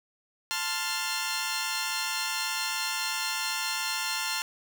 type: chord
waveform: 10% pulse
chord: F major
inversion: first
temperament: equal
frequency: 880 / 1046.5 / 1396.9 Hz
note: A5 / C6 / F6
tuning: 0 / 0 / 0 cents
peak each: -25 / -26 / -24 dBFS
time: 0.51-4.42 s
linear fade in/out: 0 ms
effects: none